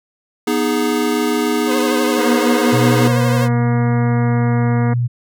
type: chord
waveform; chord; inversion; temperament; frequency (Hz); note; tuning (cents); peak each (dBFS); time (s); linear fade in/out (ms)
square; G# minor; first; equal with one note detuned; 244 / 311.1 / 415.3; B3 / D#4 / G#4; -21 / 0 / 0; -20; 0.47-3.08; 5
type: tone with vibrato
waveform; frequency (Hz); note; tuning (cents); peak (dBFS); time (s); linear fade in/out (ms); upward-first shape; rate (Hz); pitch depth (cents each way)
sawtooth; 523.3; C5; 0; -16; 1.66-3.49; 50; triangle; 12; 89
type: harmonic tone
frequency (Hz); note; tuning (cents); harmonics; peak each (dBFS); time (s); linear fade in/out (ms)
238.6; A#3; +41; 1 / 2 / 3 / 4 / 5 / 6 / 7 / 8 / 9; -18 / -24 / -28 / -30 / -32 / -34 / -35 / -36 / -37; 2.18-4.94; 10
type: tone with pitch glide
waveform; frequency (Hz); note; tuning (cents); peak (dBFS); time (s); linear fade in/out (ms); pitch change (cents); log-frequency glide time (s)
sine; 122.9 to 120.86; B2 to B2; -8 to -37; -14; 2.72-5.08; 20; -29; 3.76-4.88
effects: none